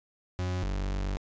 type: tone pair in turn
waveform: 40% pulse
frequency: 91 / 48.21 Hz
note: F#2 / G1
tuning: -28 / -28 cents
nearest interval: major seventh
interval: 1100 cents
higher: first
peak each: -28 dBFS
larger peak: neither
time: 0.39-0.63 / 0.63-1.17 s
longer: second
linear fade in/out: 0 ms
effects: resampled to 16000 Hz